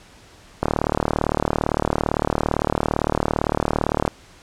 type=click train; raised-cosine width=1 ms; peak=-4 dBFS; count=131; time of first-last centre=0.63-4.078 s; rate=37.7 Hz; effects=pink hiss -48 dBFS RMS until 4.42 s + low-pass 8000 Hz 12 dB/octave